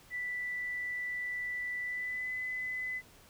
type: tone with pitch glide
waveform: sine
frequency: 1975.5 to 2011 Hz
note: B6 to B6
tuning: 0 to +31 cents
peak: -34 dBFS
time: 0.1-3.02 s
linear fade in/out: 50 ms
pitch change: +31 cents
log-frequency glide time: 1.81-2.31 s
effects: pink hiss -59 dBFS RMS until 3.29 s